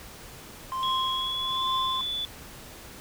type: tone with tremolo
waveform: triangle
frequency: 1046.5 Hz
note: C6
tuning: in tune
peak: -23 dBFS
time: 0.72-2.01 s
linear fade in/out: 0 ms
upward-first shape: triangle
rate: 1.2 Hz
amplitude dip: 80%
type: tone with pitch glide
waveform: sine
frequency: 3328 to 3467 Hz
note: G#7 to A7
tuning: +3 to -26 cents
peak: -28 dBFS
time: 0.83-2.25 s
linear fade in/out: 0 ms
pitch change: +71 cents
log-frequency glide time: 1.14-1.65 s
effects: pink hiss -45 dBFS RMS until 3 s